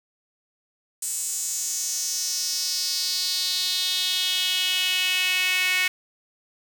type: tone with high-pass filter sweep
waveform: sawtooth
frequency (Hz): 368.3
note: F#4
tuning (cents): -8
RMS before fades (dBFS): -25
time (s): 1.02-5.88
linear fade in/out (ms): 5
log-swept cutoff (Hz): 8000 to 2200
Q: 3.9
effects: 7-bit